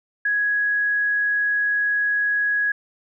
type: tone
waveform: sine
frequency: 1667 Hz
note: G#6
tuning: 6 cents sharp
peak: -18 dBFS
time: 0.25-2.72 s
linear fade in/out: 5 ms
effects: none